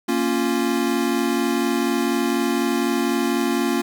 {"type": "chord", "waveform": "square", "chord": "Bb minor", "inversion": "none", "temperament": "equal", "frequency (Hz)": [233.1, 277.2, 349.2], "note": ["Bb3", "Db4", "F4"], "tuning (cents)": [0, 0, 0], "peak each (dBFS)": -24, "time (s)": [0.08, 3.82], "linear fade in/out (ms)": 10, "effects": ["9-bit"]}